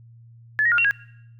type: tone with pitch steps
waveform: sine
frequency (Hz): 1723 / 1881 / 1419 / 2739 / 1642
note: A6 / A#6 / F6 / F7 / G#6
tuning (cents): -37 / +15 / +27 / -34 / -20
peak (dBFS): -16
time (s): 0.59-0.91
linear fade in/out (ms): 0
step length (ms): 64
effects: noise-tail reverb RT60 0.8 s tail -22 dB re dry + added 116 Hz sine -45 dBFS peak until 1.39 s